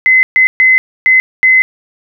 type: tone bursts at uneven times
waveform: sine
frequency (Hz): 2044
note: C7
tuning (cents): -41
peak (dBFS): -4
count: 5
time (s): 0.06-0.23 / 0.36-0.47 / 0.6-0.78 / 1.06-1.2 / 1.43-1.62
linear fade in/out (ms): 0
effects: none